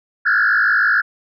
sine tone with frequency modulation, 1554 Hz, G6, 16 cents flat, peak -11 dBFS, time 0.25-1.02 s, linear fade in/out 20 ms, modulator 53.2 Hz, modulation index 3.4, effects tanh soft clip ceiling -8 dBFS

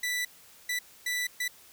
sawtooth tone bursts at uneven times, 1975.5 Hz, B6, in tune, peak -25 dBFS, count 4, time 0.03-0.25 / 0.69-0.79 / 1.06-1.27 / 1.4-1.48 s, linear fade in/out 5 ms, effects white hiss -55 dBFS RMS until 1.72 s

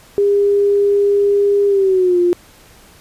sine tone with pitch glide, 404.2 to 351.9 Hz, G#4 to F4, -47 to +13 cents, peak -10 dBFS, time 0.18-2.33 s, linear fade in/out 0 ms, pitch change -240 cents, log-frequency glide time 1.67-2.19 s, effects pink hiss -45 dBFS RMS until 3 s + resampled to 32000 Hz

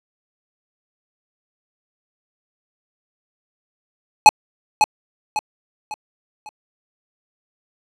square tone with echo, 850 Hz, G#5, 40 cents sharp, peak -3 dBFS, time 4.26-4.29 s, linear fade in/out 0 ms, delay 550 ms, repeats 4, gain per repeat -8 dB, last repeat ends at 6.49 s, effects low-pass 9000 Hz 12 dB/octave

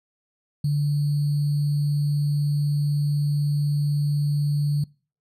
sine tone with sample-and-hold, 146 Hz, D3, 10 cents flat, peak -19 dBFS, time 0.64-4.84 s, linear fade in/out 5 ms, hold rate 4410 Hz, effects noise-tail reverb RT60 0.4 s tail -25 dB re dry + resampled to 32000 Hz

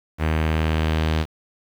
sawtooth tone with low-pass filter sweep, 78.9 Hz, D#2, 25 cents sharp, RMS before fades -21 dBFS, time 0.18-1.26 s, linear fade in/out 50 ms, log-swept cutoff 2300 to 3900 Hz, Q 1.6, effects 7-bit

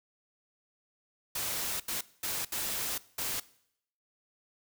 white noise bursts at uneven times, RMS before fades -34 dBFS, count 5, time 1.35-1.8 / 1.88-2.01 / 2.23-2.45 / 2.52-2.98 / 3.18-3.4 s, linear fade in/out 5 ms, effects noise-tail reverb RT60 0.7 s tail -20 dB re dry

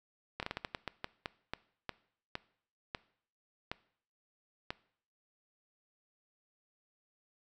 slowing click train, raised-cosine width 0.3 ms, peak -20 dBFS, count 16, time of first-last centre 0.4-4.705 s, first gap 28 ms, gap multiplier 1.29, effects noise-tail reverb RT60 0.6 s tail -20 dB re dry

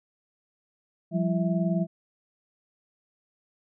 sine tone cluster, 174 / 193.7 / 337.4 / 654 Hz, F3 / G3 / E4 / E5, -6 / -20 / +40 / -14 cents, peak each -25 / -28 / -34 / -32 dBFS, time 1.11-1.87 s, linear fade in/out 50 ms, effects none

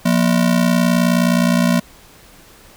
square ring-modulated tone, 207.7 Hz, G#3, in tune, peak -10 dBFS, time 0.05-1.8 s, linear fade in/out 10 ms, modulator 29.7 Hz, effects pink hiss -45 dBFS RMS until 2.76 s

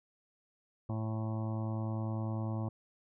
harmonic tone, 110 Hz, A2, in tune, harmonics 1 / 2 / 3 / 5 / 6 / 7 / 8 / 9 / 10, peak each -34 / -40 / -44 / -48 / -50 / -51 / -52 / -53 / -54 dBFS, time 0.89-2.69 s, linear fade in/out 5 ms, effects none

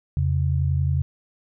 sine tone pair together, 84.6 / 135.74 Hz, E2 / C#3, +45 / -36 cents, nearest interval minor sixth, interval 819 cents, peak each -21 / -22 dBFS, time 0.17-1.02 s, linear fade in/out 0 ms, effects none

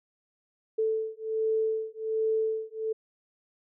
sine beating tone pair, 440 / 441.3 Hz, A4 / A4, 0 / +5 cents, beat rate 1.3 Hz, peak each -29 dBFS, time 0.78-2.93 s, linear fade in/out 10 ms, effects none

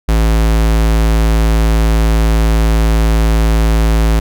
square tone, 55 Hz, A1, in tune, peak -9 dBFS, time 0.08-4.2 s, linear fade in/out 10 ms, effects none

